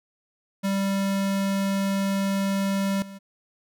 square tone with level steps, 196 Hz, G3, in tune, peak -23 / -39 dBFS, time 0.63-3.19 s, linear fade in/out 20 ms, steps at 3.02 s, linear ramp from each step 2 ms, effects none

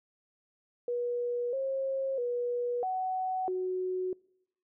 sine tone with pitch steps, 483.6 / 537 / 485 / 748 / 369.2 Hz, B4 / C5 / B4 / F#5 / F#4, -36 / +45 / -31 / +19 / -4 cents, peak -29 dBFS, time 0.88-4.13 s, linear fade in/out 2 ms, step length 650 ms, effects noise-tail reverb RT60 0.8 s tail -25 dB re dry

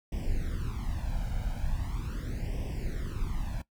brown noise with flanger, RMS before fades -32 dBFS, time 0.12-3.62 s, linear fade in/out 5 ms, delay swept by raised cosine 0.36 to 1.34 ms, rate 0.4 Hz, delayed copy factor +1, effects noise-tail reverb RT60 0.1 s tail -18 dB re dry

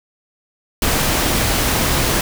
pink noise, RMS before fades -17 dBFS, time 0.82-2.21 s, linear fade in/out 2 ms, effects none

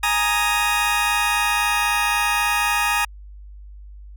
20% pulse chord, Ab suspended second, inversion none, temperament just, 830.6 / 934.4 / 1245.9 Hz, Ab5 / Bb5 / Eb6, 0 / +4 / +2 cents, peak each -18 dBFS, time 0.03-3.05 s, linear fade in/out 5 ms, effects added 50 Hz sine -37 dBFS peak until 4.16 s

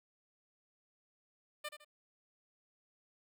10% pulse tone with echo, 598 Hz, D5, 31 cents sharp, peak -31 dBFS, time 1.64-1.69 s, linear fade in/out 10 ms, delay 79 ms, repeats 2, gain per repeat -9 dB, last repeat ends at 1.848 s, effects none

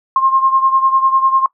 sine beating tone pair, 1063 / 1073 Hz, C6 / C6, +27 / +43 cents, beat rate 10 Hz, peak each -11 / -16 dBFS, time 0.16-1.46 s, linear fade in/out 2 ms, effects noise-tail reverb RT60 0.1 s tail -21 dB re dry

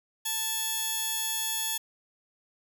5% pulse tone pair together, 880 / 3361 Hz, A5 / G#7, 0 / +20 cents, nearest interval octave + major seventh, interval 2320 cents, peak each -22 dBFS, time 0.25-1.78 s, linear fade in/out 10 ms, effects none

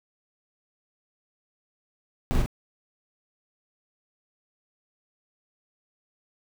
brown noise with echo, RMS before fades -24 dBFS, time 2.31-2.42 s, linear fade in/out 0 ms, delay 41 ms, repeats 1, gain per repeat -3 dB, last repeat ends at 2.461 s, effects none

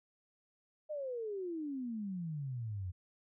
sine exponential sweep, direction down, 622.3 to 87.31 Hz, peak -37 dBFS, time 0.89-2.92 s, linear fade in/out 20 ms, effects none

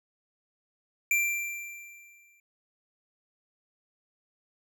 square tone with exponential decay, 2358 Hz, D7, 6 cents sharp, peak -22 dBFS, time 1.11-2.4 s, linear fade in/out 2 ms, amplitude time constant 280 ms, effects none

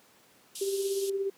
white band-pass noise, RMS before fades -41 dBFS, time 0.55-1.1 s, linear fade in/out 5 ms, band 2900 to 12000 Hz, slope 48 dB/octave
sine tone with tremolo, 392.2 Hz, G4, 1 cent sharp, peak -25 dBFS, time 0.61-1.3 s, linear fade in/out 5 ms, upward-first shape triangle, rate 17 Hz, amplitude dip 55%
effects pink hiss -60 dBFS RMS until 1.37 s + high-pass 200 Hz 12 dB/octave

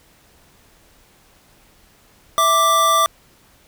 square tone pair together, 657 / 1174.7 Hz, E5 / D6, -6 / 0 cents, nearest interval minor seventh, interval 1006 cents, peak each -22 / -14 dBFS, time 2.38-3.06 s, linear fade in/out 0 ms, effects pink hiss -53 dBFS RMS until 3.67 s

